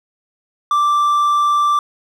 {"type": "tone", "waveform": "triangle", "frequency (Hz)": 1174, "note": "D6", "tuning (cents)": -1, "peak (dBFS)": -10, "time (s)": [0.71, 1.79], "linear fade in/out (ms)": 2, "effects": []}